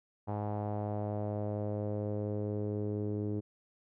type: tone with low-pass filter sweep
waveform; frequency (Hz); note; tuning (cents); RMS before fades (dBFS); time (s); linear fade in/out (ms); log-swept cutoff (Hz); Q
sawtooth; 104.3; G#2; +8; -35; 0.27-3.41; 20; 820 to 370; 3.1
effects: none